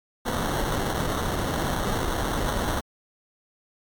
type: noise with sample-and-hold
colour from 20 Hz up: pink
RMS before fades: -26 dBFS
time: 0.25-2.81 s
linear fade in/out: 20 ms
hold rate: 2450 Hz
effects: MP3 96 kbps